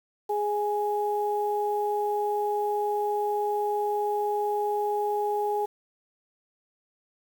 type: tone pair together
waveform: sine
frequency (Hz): 415.3 / 830.6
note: G#4 / G#5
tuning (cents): 0 / 0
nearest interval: octave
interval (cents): 1200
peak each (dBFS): -27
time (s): 0.29-5.66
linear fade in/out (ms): 10
effects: 8-bit